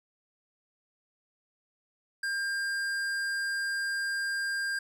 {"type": "tone with tanh clipping", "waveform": "sine", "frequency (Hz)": 1600, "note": "G6", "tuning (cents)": 35, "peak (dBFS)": -31, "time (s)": [2.23, 4.79], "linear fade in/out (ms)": 5, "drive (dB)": 15, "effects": []}